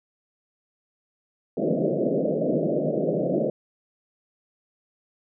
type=band-pass noise; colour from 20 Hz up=white; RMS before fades=-24 dBFS; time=1.57-3.5 s; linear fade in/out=2 ms; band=140 to 640 Hz; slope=96 dB/octave; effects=none